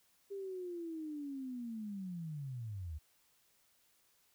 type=linear sweep; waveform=sine; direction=down; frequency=401.9 to 71.4 Hz; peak=-40 dBFS; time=0.3-2.99 s; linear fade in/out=20 ms; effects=white hiss -72 dBFS RMS until 4.34 s